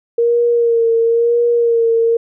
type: tone with vibrato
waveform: sine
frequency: 466.2 Hz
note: A#4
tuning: in tune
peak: -10 dBFS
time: 0.18-2.17 s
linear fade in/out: 5 ms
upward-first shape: sine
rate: 0.99 Hz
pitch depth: 33 cents each way
effects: none